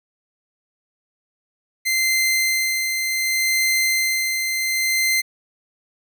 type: tone with tremolo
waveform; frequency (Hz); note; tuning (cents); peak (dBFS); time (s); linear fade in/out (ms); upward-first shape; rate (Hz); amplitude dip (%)
sawtooth; 2078; C7; -12; -13; 1.85-5.22; 20; sine; 0.67; 40
effects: none